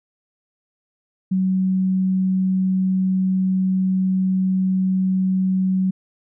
sine tone, 187.8 Hz, F#3, 26 cents sharp, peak -16 dBFS, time 1.31-5.91 s, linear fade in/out 10 ms, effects none

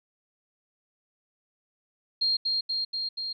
sine tone with echo, 4217 Hz, C8, 13 cents sharp, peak -22 dBFS, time 2.21-2.37 s, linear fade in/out 10 ms, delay 240 ms, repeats 4, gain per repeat -2 dB, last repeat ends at 3.33 s, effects none

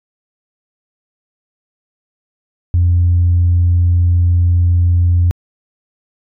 sine tone, 87.31 Hz, F2, in tune, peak -7 dBFS, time 2.74-5.31 s, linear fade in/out 0 ms, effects tanh soft clip ceiling -5 dBFS

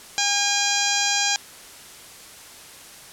harmonic tone, 810 Hz, G#5, 43 cents flat, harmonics 1 / 2 / 3 / 4 / 5 / 6 / 7 / 8 / 9, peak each -28 / -28 / -28 / -28 / -28 / -28 / -28 / -28 / -28 dBFS, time 0.18-1.36 s, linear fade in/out 0 ms, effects white hiss -43 dBFS RMS until 3.12 s + low-pass 11000 Hz 12 dB/octave

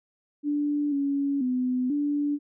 sine tone with pitch steps, 292.4 / 280.4 / 252.5 / 290.5 Hz, D4 / C#4 / B3 / D4, -7 / +20 / +39 / -19 cents, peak -23 dBFS, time 0.43-2.39 s, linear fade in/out 50 ms, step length 490 ms, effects none

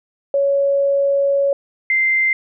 sine tone pair in turn, 558 / 2085 Hz, C#5 / C7, +11 / -7 cents, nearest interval octave + major seventh, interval 2282 cents, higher second, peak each -13 dBFS, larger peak neither, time 0.34-1.53 / 1.9-2.33 s, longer first, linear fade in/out 2 ms, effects none

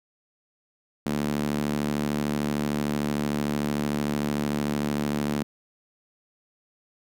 sawtooth tone with high-pass filter, 73.3 Hz, D2, 3 cents flat, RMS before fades -27 dBFS, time 1.06-5.43 s, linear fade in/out 0 ms, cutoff 210 Hz, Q 2.3, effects none

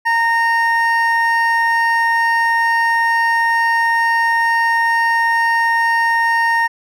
triangle tone pair together, 923 / 1844.9 Hz, A#5 / A#6, -17 / -18 cents, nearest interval octave, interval 1199 cents, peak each -13 dBFS, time 0.05-6.68 s, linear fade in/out 20 ms, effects tanh soft clip ceiling -3 dBFS

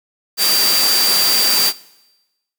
sine tone in noise, 4700 Hz, D8, 1 cent sharp, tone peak -15 dBFS, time 0.37-1.73 s, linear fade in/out 50 ms, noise white, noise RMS -17 dBFS, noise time 0.37-1.73 s, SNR -1 dB, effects noise-tail reverb RT60 1.0 s tail -21 dB re dry + high-pass 200 Hz 12 dB/octave

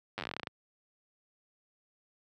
slowing click train, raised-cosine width 0.3 ms, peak -20 dBFS, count 15, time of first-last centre 0.18-0.472 s, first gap 9 ms, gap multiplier 1.12, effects high-pass 100 Hz 12 dB/octave

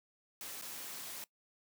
white noise with dropouts, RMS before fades -45 dBFS, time 0.41-1.24 s, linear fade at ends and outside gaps 0 ms, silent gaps 0.613-0.622 s, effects noise-tail reverb RT60 0.1 s tail -21 dB re dry + high-pass 150 Hz 12 dB/octave

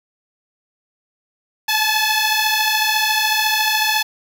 10% pulse beating tone pair, 857 / 871 Hz, A5 / A5, -46 / -18 cents, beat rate 14 Hz, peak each -10 dBFS, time 1.68-4.03 s, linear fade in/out 10 ms, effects none

